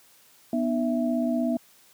sine tone cluster, 245.5 / 301.9 / 661 Hz, B3 / D4 / E5, -10 / +48 / +5 cents, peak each -24 / -30 / -29 dBFS, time 0.53-1.57 s, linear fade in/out 2 ms, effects white hiss -57 dBFS RMS until 1.93 s + high-pass 100 Hz 12 dB/octave

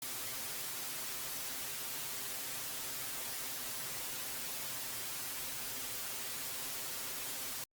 white noise with comb filter, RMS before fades -41 dBFS, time 0.02-7.64 s, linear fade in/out 2 ms, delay 7.7 ms, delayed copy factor +0.95, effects Opus 48 kbps

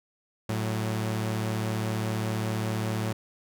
sawtooth tone pair together, 110 / 185 Hz, A2 / F#3, 0 / 0 cents, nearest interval major sixth, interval 900 cents, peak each -24 / -30 dBFS, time 0.49-3.13 s, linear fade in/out 5 ms, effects none

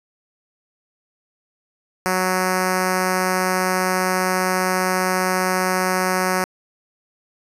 5% pulse tone with notch filter, 185 Hz, F#3, in tune, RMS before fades -20 dBFS, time 2.06-6.44 s, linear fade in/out 0 ms, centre 3200 Hz, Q 1.1, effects resampled to 32000 Hz

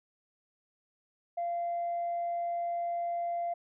sine tone, 690 Hz, F5, 21 cents flat, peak -29 dBFS, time 1.37-3.54 s, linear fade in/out 10 ms, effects tanh soft clip ceiling -27 dBFS

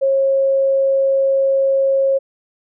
sine tone, 542 Hz, C#5, 39 cents flat, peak -12 dBFS, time 0.01-2.19 s, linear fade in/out 20 ms, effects none

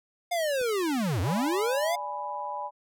square linear two-way sweep, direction down then up, 717 to 82.1 to 717 Hz, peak -26 dBFS, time 0.31-1.96 s, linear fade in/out 10 ms, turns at 1.21 s
clicks, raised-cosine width 2 ms, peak -42 / -33 dBFS, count 2, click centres 0.605 / 0.614 s
sine chord, G# diminished, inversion second, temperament equal, 587.3 / 830.6 / 987.8 Hz, D5 / G#5 / B5, 0 / 0 / 0 cents, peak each -39 / -35 / -34 dBFS, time 1.23-2.71 s, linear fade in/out 50 ms
effects none

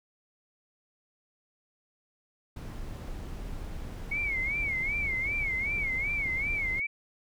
brown noise, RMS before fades -38 dBFS, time 2.56-6.8 s, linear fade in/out 5 ms
sine tone with vibrato, 2202 Hz, C#7, 12 cents flat, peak -28 dBFS, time 4.11-6.87 s, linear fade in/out 10 ms, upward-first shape sine, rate 2.6 Hz, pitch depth 120 cents each way
effects none

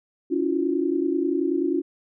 sine tone cluster, 281.9 / 330.3 / 360.6 Hz, C#4 / E4 / F#4, +29 / +4 / -45 cents, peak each -25 dBFS, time 0.3-1.82 s, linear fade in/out 20 ms, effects none

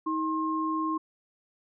sine tone pair together, 317.1 / 1066.6 Hz, D#4 / C6, +33 / +33 cents, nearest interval octave + major sixth, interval 2100 cents, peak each -29 / -29 dBFS, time 0.06-0.98 s, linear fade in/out 10 ms, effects none

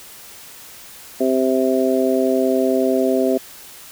harmonic tone, 130.81 Hz, C3, in tune, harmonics 2 / 3 / 4 / 5, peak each -19 / -19 / -22 / -21 dBFS, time 1.2-3.38 s, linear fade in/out 10 ms, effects white hiss -40 dBFS RMS until 3.91 s

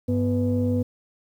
sine tone cluster, 99.3 / 246.7 / 496.4 Hz, G2 / B3 / B4, +23 / -2 / +9 cents, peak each -23 / -22 / -27 dBFS, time 0.08-0.83 s, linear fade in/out 10 ms, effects tanh soft clip ceiling -13 dBFS + 9-bit

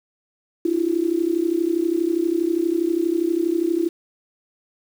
sine tone with amplitude modulation, 336.9 Hz, E4, 38 cents sharp, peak -14 dBFS, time 0.65-3.89 s, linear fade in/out 5 ms, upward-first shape sine, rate 32.4 Hz, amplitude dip 85%, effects 7-bit

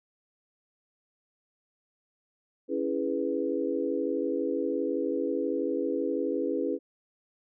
sine chord, C# minor seventh, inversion none, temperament equal, 277.2 / 329.6 / 415.3 / 493.9 Hz, C#4 / E4 / G#4 / B4, 0 / 0 / 0 / 0 cents, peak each -32 dBFS, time 2.68-6.79 s, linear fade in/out 50 ms, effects none

